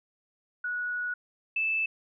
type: tone pair in turn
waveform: sine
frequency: 1464 / 2632 Hz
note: F#6 / E7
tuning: -19 / -3 cents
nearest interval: minor seventh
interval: 1016 cents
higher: second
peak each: -29 / -25 dBFS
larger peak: second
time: 0.64-1.14 / 1.56-1.86 s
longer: first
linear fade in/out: 5 ms
effects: none